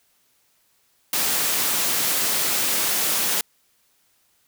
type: high-pass noise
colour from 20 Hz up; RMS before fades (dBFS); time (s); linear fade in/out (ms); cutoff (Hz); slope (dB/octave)
white; -22; 1.13-3.41; 2; 150; 12
effects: white hiss -64 dBFS RMS until 4.47 s